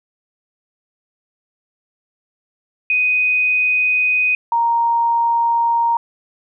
sine tone pair in turn, 2497 / 932.4 Hz, D#7 / A#5, +6 / 0 cents, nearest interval octave + perfect fourth, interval 1706 cents, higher first, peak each -13 dBFS, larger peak neither, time 2.9-4.35 / 4.52-5.97 s, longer neither, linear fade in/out 2 ms, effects none

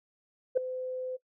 sine tone with ADSR envelope, 511 Hz, C5, 41 cents flat, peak -18 dBFS, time 0.55-1.17 s, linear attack 23 ms, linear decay 4 ms, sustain -15 dB, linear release 18 ms, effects noise-tail reverb RT60 0.1 s tail -18 dB re dry + tanh soft clip ceiling -15 dBFS

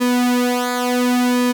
sawtooth tone with flanger, 246.9 Hz, B3, in tune, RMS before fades -17 dBFS, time 0-1.53 s, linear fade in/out 20 ms, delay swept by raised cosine 1.4 to 3.7 ms, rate 0.7 Hz, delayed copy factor -0.8, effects none

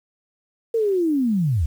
sine linear sweep, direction down, 466.2 to 65.7 Hz, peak -17 dBFS, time 0.74-1.66 s, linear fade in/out 5 ms, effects 8-bit

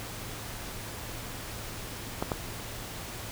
clicks, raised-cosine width 1 ms, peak -14 dBFS, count 2, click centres 2.225 / 2.318 s, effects added 111 Hz sine -46 dBFS peak until 3.31 s + pink hiss -40 dBFS RMS until 3.31 s

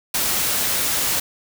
white noise, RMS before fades -21 dBFS, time 0.14-1.2 s, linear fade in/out 5 ms, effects none

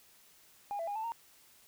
sine tone with pitch steps, 814 / 667 / 816 / 881 / 924 Hz, G#5 / E5 / G#5 / A5 / A#5, -35 / +20 / -31 / +2 / -16 cents, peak -33 dBFS, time 0.71-1.12 s, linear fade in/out 0 ms, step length 82 ms, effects tanh soft clip ceiling -31 dBFS + white hiss -62 dBFS RMS until 1.67 s

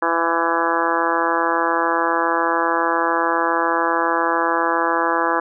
harmonic tone, 167.2 Hz, E3, 25 cents sharp, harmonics 2 / 3 / 4 / 5 / 6 / 7 / 8 / 9 / 10, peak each -25 / -25 / -27 / -25 / -22 / -24 / -27 / -28 / -26 dBFS, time 0.02-5.4 s, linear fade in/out 5 ms, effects none

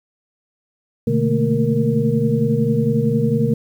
sine tone cluster, 124.1 / 148.5 / 217.9 / 228.9 / 465.4 Hz, B2 / D3 / A3 / A#3 / A#4, +9 / +20 / -17 / -31 / -3 cents, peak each -21 dBFS, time 1.07-3.54 s, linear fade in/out 5 ms, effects 8-bit

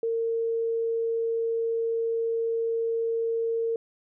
sine tone, 457.3 Hz, A#4, 33 cents flat, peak -24 dBFS, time 0.03-3.76 s, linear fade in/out 2 ms, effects none

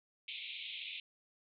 white band-pass noise, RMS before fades -45 dBFS, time 0.28-1 s, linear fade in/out 2 ms, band 2200 to 3800 Hz, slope 96 dB/octave, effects none

